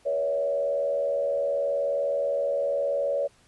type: tone with frequency modulation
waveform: sine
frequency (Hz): 563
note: C#5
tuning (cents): +27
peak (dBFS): -23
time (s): 0.05-3.28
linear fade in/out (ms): 20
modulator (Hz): 79.2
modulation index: 0.74
effects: pink hiss -60 dBFS RMS until 3.47 s + resampled to 24000 Hz